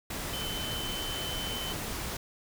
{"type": "tone in noise", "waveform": "sine", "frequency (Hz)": 3054, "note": "G7", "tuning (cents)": -46, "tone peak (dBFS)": -36, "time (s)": [0.33, 1.73], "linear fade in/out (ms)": 5, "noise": "pink", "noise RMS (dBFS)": -36, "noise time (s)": [0.1, 2.17], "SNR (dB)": -3, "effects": []}